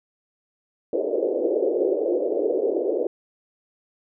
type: band-pass noise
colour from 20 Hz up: pink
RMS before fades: -23 dBFS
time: 0.93-3.07 s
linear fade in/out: 2 ms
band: 340 to 560 Hz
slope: 48 dB/octave
effects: none